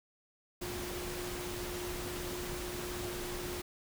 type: tone in noise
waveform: sine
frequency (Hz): 356.4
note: F4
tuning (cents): +35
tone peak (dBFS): -41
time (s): 0.61-3.62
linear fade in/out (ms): 10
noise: pink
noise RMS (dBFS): -41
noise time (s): 0.61-3.62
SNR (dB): -3
effects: none